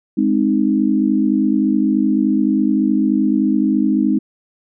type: chord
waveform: sine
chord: Ab major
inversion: none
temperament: equal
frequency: 207.7 / 261.6 / 311.1 Hz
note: Ab3 / C4 / Eb4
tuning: 0 / 0 / 0 cents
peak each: -17 dBFS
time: 0.17-4.19 s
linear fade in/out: 10 ms
effects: none